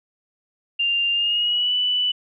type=tone with pitch glide; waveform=sine; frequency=2793 to 2976 Hz; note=F7 to F#7; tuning=-1 to +9 cents; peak=-18 dBFS; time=0.79-2.12 s; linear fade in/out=10 ms; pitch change=+110 cents; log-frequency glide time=1.12-1.74 s; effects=none